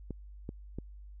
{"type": "clicks", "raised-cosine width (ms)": 3, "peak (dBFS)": -25, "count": 3, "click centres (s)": [0.107, 0.491, 0.786], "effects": ["added 50 Hz sine -46 dBFS peak until 1.2 s"]}